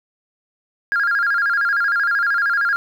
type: tone with vibrato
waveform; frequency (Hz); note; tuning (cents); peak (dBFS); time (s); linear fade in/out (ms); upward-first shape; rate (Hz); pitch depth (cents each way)
sine; 1511; F#6; +36; -14; 0.92-2.76; 0; square; 13; 140
effects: tanh soft clip ceiling -12 dBFS + 8-bit